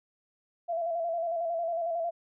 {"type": "tone with vibrato", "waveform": "sine", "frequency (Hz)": 674, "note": "E5", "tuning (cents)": 38, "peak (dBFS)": -28, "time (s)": [0.68, 2.11], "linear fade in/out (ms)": 20, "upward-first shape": "square", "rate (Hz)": 11, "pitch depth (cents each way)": 42, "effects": []}